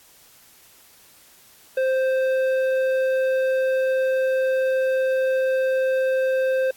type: tone with tanh clipping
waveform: triangle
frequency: 523.3 Hz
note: C5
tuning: in tune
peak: -20 dBFS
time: 1.77-6.71 s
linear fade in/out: 5 ms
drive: 14 dB
effects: white hiss -52 dBFS RMS until 6.76 s + AAC 64 kbps